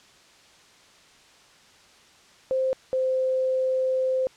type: tone pair in turn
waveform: sine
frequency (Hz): 523.3 / 519.4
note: C5 / C5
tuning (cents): 0 / -13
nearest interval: unison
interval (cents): 13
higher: first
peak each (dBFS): -21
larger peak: neither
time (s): 2.51-2.73 / 2.93-4.27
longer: second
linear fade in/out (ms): 0
effects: white hiss -54 dBFS RMS until 4.36 s + low-pass 6000 Hz 12 dB/octave